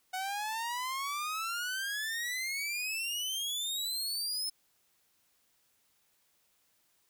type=exponential sweep; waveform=sawtooth; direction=up; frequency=738 to 5274 Hz; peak=-30 dBFS; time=0.13-4.5 s; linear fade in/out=10 ms; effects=white hiss -72 dBFS RMS until 7.09 s